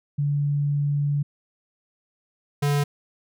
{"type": "tone pair in turn", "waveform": ["sine", "square"], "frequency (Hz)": [144.2, 144.2], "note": ["D3", "D3"], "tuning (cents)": [-31, -31], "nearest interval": "unison", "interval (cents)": 0, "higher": "neither", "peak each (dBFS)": -20, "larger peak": "neither", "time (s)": [[0.18, 1.23], [2.62, 2.84]], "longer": "first", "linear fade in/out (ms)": 10, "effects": []}